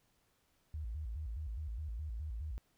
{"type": "tone with vibrato", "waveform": "sine", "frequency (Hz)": 65.41, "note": "C2", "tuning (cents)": 0, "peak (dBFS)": -38, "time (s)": [0.74, 2.58], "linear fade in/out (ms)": 0, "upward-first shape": "square", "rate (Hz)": 4.8, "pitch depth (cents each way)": 280, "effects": ["pink hiss -75 dBFS RMS until 2.77 s"]}